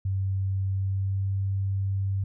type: tone with pitch glide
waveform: sine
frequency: 96.3 to 97.42 Hz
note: G2 to G2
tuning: -30 to -10 cents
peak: -24 dBFS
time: 0.05-2.24 s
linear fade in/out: 5 ms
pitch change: +20 cents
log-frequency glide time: 0.69-1.31 s
effects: none